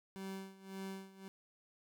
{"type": "tone with tremolo", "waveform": "30% pulse", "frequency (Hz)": 192.5, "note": "G3", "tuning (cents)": -31, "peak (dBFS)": -39, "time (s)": [0.16, 1.28], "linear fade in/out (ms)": 0, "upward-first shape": "sine", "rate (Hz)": 1.8, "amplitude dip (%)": 85, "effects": []}